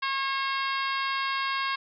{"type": "harmonic tone", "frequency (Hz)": 542, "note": "C#5", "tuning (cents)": -39, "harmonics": [2, 3, 4, 5, 6, 7, 8, 9], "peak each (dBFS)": [-29, -33, -35, -37, -39, -40, -41, -42], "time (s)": [0.02, 1.76], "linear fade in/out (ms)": 10, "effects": []}